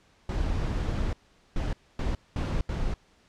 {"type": "noise bursts at uneven times", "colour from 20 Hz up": "brown", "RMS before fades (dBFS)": -28, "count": 5, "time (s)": [[0.29, 1.13], [1.56, 1.73], [1.99, 2.15], [2.36, 2.61], [2.69, 2.94]], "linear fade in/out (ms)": 2, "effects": ["pink hiss -62 dBFS RMS until 3.28 s", "low-pass 6000 Hz 12 dB/octave"]}